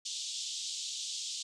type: band-pass noise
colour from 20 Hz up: pink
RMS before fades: -39 dBFS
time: 0.05-1.43 s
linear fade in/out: 10 ms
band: 3200 to 7900 Hz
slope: 48 dB/octave
effects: none